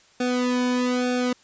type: tone with flanger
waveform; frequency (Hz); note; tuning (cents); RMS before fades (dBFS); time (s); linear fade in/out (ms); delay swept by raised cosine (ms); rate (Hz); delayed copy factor
sawtooth; 248.8; B3; +13; -23; 0.2-1.33; 5; 0.99 to 1.51; 1.1; -1
effects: white hiss -56 dBFS RMS until 1.43 s + resampled to 16000 Hz